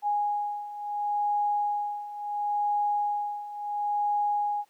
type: beating tone pair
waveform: sine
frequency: 826 / 826.72 Hz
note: G#5 / G#5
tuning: -10 / -8 cents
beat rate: 0.72 Hz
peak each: -31 / -27 dBFS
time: 0.02-4.65 s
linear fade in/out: 50 ms
effects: pink hiss -66 dBFS RMS until 4.69 s + high-pass 400 Hz 12 dB/octave